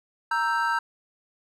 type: chord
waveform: triangle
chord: E diminished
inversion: second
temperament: equal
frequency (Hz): 932.3 / 1318.5 / 1568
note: Bb5 / E6 / G6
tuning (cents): 0 / 0 / 0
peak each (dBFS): -24 / -26 / -25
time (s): 0.31-0.79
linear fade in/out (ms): 5
effects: none